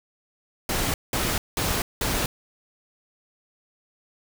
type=noise bursts; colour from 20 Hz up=pink; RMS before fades=-25 dBFS; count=4; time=0.69-2.26 s; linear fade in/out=2 ms; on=250 ms; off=190 ms; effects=none